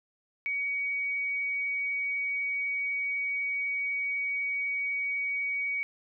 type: tone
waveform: sine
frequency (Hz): 2254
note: C#7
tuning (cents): +28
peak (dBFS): -28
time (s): 0.46-5.83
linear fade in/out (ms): 0
effects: none